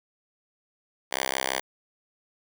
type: tone with high-pass filter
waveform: 5% pulse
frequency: 66 Hz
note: C2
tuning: 16 cents sharp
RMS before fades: -29 dBFS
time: 1.11-1.61 s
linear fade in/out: 20 ms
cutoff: 820 Hz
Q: 0.58
effects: none